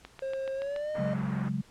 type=click train; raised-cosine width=0.3 ms; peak=-26 dBFS; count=6; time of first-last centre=0.05-0.762 s; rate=7.02 Hz
type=tone with pitch glide; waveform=triangle; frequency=535 to 611 Hz; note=C5 to D#5; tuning=+38 to -32 cents; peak=-29 dBFS; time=0.22-1.14 s; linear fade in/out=5 ms; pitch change=+230 cents; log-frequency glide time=0.55-0.91 s
type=low-pass noise; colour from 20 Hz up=white; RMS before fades=-43 dBFS; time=0.94-1.5 s; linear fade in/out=20 ms; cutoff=1700 Hz; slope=24 dB/octave
type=chord; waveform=sine; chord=C# suspended fourth; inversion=none; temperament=equal; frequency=138.59 / 185 / 207.7 Hz; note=C#3 / F#3 / G#3; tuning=0 / 0 / 0 cents; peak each=-33 dBFS; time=0.98-1.62 s; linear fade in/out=10 ms
effects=pink hiss -58 dBFS RMS until 1.7 s + low-pass 9000 Hz 12 dB/octave